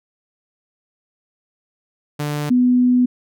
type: tone pair in turn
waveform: sawtooth / sine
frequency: 147.7 / 248.4 Hz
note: D3 / B3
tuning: +10 / +10 cents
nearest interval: major sixth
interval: 900 cents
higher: second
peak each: -17 / -11 dBFS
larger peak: second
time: 2.19-2.5 / 2.5-3.06 s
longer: second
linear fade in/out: 10 ms
effects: none